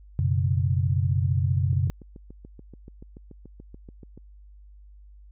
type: chord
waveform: sine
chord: F# suspended fourth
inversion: none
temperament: equal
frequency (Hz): 92.5 / 123.47 / 138.59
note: F#2 / B2 / C#3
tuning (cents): 0 / 0 / 0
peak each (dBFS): -23 / -26 / -26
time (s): 0.19-1.9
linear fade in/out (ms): 0
type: click train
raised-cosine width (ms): 3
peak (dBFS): -31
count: 18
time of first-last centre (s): 1.73-4.176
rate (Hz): 6.95
effects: added 50 Hz sine -46 dBFS peak until 5.31 s